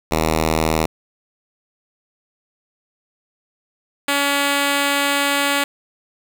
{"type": "tone pair in turn", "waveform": "5% pulse", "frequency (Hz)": [79.4, 282.9], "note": ["D#2", "C#4"], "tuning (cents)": [36, 35], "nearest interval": "octave + minor seventh", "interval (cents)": 2199, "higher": "second", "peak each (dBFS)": -5, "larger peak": "neither", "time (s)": [[0.11, 0.86], [4.08, 5.64]], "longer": "second", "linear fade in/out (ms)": 5, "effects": []}